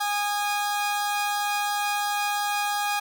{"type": "tone pair together", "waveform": "sawtooth", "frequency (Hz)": [822.3, 1232], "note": ["G#5", "D#6"], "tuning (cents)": [-17, -17], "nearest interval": "perfect fifth", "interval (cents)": 700, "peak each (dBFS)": [-21, -28], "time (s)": [0, 3], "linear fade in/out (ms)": 10, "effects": []}